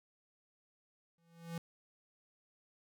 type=tone with exponential growth; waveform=square; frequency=167.6 Hz; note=E3; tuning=29 cents sharp; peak=-37 dBFS; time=1.18-1.58 s; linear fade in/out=2 ms; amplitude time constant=86 ms; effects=none